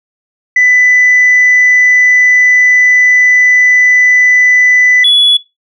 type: tone pair in turn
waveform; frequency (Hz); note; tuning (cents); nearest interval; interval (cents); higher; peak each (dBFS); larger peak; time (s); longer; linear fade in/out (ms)
sine; 1994 / 3405; B6 / G#7; +16 / +42; major sixth; 926; second; -3; neither; 0.56-5.04 / 5.04-5.37; first; 5
effects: noise-tail reverb RT60 0.2 s tail -18 dB re dry + tanh soft clip ceiling -1 dBFS